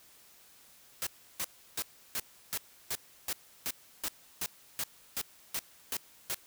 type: noise bursts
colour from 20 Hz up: white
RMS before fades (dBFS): -34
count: 15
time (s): 1.02-6.345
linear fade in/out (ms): 0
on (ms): 47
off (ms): 330
effects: white hiss -59 dBFS RMS until 6.46 s